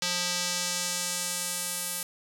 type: tone with band-pass filter sweep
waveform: square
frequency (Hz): 177.7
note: F3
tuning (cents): +30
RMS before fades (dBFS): -31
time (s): 0.02-2.03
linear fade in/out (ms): 2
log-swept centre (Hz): 5100 to 11000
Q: 1.3
effects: none